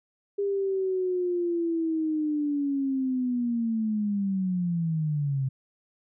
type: linear sweep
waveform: sine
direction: down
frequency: 404 to 130.81 Hz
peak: -24 dBFS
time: 0.38-5.49 s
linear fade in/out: 10 ms
effects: none